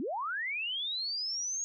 sine linear sweep, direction up, 218.7 to 6645 Hz, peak -32 dBFS, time 0-1.64 s, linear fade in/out 0 ms, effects none

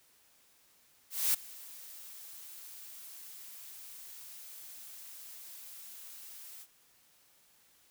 blue noise with ADSR envelope, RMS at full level -27 dBFS, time 1.1-6.67 s, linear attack 240 ms, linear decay 9 ms, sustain -22 dB, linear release 57 ms, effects white hiss -66 dBFS RMS until 7.9 s

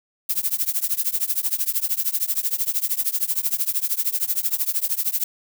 violet noise with tremolo, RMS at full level -19 dBFS, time 0.29-5.24 s, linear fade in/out 5 ms, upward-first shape triangle, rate 13 Hz, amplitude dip 100%, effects none

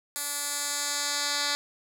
10% pulse tone with band-pass filter sweep, 288.6 Hz, D4, 30 cents flat, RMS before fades -30 dBFS, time 0.16-1.55 s, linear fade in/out 0 ms, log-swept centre 11000 to 4600 Hz, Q 1.2, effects none

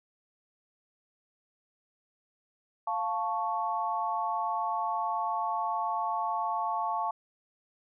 sine chord, F augmented, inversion none, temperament equal, 698.5 / 880 / 1108.7 Hz, F5 / A5 / C#6, 0 / 0 / 0 cents, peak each -34 / -31 / -33 dBFS, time 2.87-7.11 s, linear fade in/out 5 ms, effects none

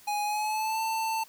square tone with pitch glide, 830.6 to 890.2 Hz, G#5 to A5, 0 to +20 cents, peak -28 dBFS, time 0.07-1.24 s, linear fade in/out 10 ms, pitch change +120 cents, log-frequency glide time 0.23-0.81 s, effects white hiss -55 dBFS RMS until 1.28 s

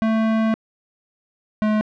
square tone pair in turn, 221.7 / 214.1 Hz, A3 / A3, +13 / -47 cents, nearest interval minor second, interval 60 cents, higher first, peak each -17 dBFS, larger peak neither, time 0.02-0.54 / 1.62-1.81 s, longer first, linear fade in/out 0 ms, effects low-pass 2000 Hz 12 dB/octave

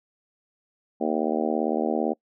harmonic tone, 77.78 Hz, D#2, in tune, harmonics 3 / 4 / 5 / 6 / 7 / 8 / 9 / 10, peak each -28 / -29 / -30 / -31 / -31 / -32 / -33 / -33 dBFS, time 1-2.14 s, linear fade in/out 20 ms, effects noise-tail reverb RT60 0.1 s tail -25 dB re dry

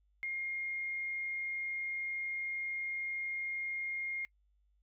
sine tone, 2131 Hz, C7, 31 cents sharp, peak -35 dBFS, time 0.23-4.25 s, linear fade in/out 0 ms, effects noise-tail reverb RT60 0.1 s tail -24 dB re dry + added 50 Hz sine -69 dBFS peak until 4.82 s

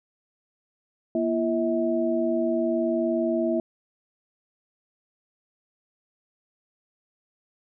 sine tone cluster, 237.7 / 338.2 / 645 Hz, A#3 / E4 / E5, +34 / +44 / -38 cents, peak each -27 / -25 / -26 dBFS, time 1.15-3.6 s, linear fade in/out 2 ms, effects none

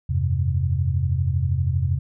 sine chord, F suspended second, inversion none, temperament equal with one note detuned, 85.46 / 98 / 130.81 Hz, F2 / G2 / C3, -37 / 0 / 0 cents, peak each -22 / -25 / -23 dBFS, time 0.09-1.99 s, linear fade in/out 10 ms, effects none

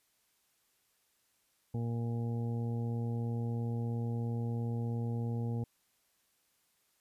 harmonic tone, 117 Hz, A#2, 7 cents sharp, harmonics 1 / 2 / 3 / 4 / 5 / 6 / 7, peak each -33 / -39 / -50 / -45 / -59 / -57 / -52 dBFS, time 1.74-5.64 s, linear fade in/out 5 ms, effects white hiss -74 dBFS RMS until 7 s + resampled to 32000 Hz

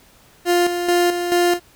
30% pulse tone with tremolo, 350.7 Hz, F4, 7 cents sharp, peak -11 dBFS, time 0.45-1.6 s, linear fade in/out 50 ms, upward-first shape square, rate 2.3 Hz, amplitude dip 55%, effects pink hiss -51 dBFS RMS until 1.75 s

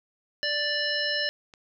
harmonic tone, 587.3 Hz, D5, in tune, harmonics 1 / 3 / 5 / 7 / 9, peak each -33 / -29 / -32 / -33 / -31 dBFS, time 0.43-1.29 s, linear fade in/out 0 ms
click, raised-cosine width 0.2 ms, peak -31 dBFS, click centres 1.538 s
effects none

